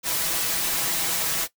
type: noise with comb filter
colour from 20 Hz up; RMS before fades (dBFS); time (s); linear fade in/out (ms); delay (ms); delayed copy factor
white; -25; 0.03-1.48; 50; 6.1; +0.7
effects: noise-tail reverb RT60 0.1 s tail -17 dB re dry